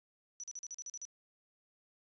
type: tone bursts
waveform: sine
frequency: 5920 Hz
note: F#8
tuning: in tune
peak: -39 dBFS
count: 9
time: 0.4-1.052 s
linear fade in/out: 0 ms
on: 36 ms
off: 41 ms
effects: tanh soft clip ceiling -40 dBFS + resampled to 16000 Hz